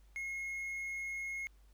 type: tone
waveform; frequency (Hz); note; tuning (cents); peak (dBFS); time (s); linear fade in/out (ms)
triangle; 2161; C#7; -45; -36; 0.16-1.47; 0
effects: added 50 Hz sine -59 dBFS peak until 1.73 s + pink hiss -73 dBFS RMS until 1.73 s